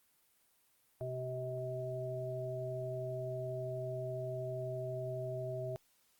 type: harmonic tone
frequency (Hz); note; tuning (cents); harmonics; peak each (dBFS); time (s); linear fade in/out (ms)
127.7; C3; -42; 1 / 3 / 5; -41 / -44 / -40; 1.01-5.76; 0
effects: white hiss -72 dBFS RMS until 6.19 s + Opus 32 kbps